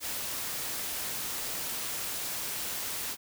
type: noise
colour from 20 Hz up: white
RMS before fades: -35 dBFS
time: 0-3.17 s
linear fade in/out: 50 ms
effects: none